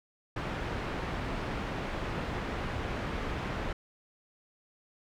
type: low-pass noise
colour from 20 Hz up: pink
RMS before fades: -35 dBFS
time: 0.36-3.73 s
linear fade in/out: 5 ms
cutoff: 2300 Hz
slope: 12 dB/octave
effects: none